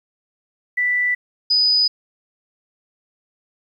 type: tone pair in turn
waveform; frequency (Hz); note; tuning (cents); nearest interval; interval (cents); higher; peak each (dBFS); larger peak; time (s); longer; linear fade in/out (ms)
sine; 1975.5 / 4978; B6 / D#8; 0 / 0; octave + major third; 1600; second; -16 / -13; second; 0.77-1.15 / 1.5-1.88; neither; 10
effects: 9-bit